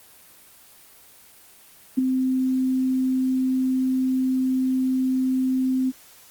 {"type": "tone with ADSR envelope", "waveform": "sine", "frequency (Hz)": 259.3, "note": "C4", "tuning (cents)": -15, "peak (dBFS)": -13, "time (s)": [1.97, 5.92], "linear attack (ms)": 16, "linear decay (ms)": 8, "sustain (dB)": -6, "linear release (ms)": 32, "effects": ["white hiss -50 dBFS RMS until 6.3 s", "Opus 24 kbps"]}